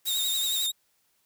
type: noise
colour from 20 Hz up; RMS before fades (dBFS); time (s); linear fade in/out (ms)
blue; -35; 0.05-0.67; 10
type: tone with vibrato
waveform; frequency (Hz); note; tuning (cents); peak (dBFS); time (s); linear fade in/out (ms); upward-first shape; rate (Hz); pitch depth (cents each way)
sawtooth; 3729; A#7; 0; -23; 0.06-0.72; 20; sine; 11; 49
effects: white hiss -70 dBFS RMS until 1.25 s